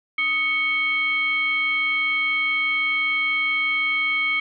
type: tone with frequency modulation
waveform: sine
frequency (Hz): 2217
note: C#7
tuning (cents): 0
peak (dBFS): -19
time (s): 0.18-4.4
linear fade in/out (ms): 5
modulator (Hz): 961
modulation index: 0.56
effects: none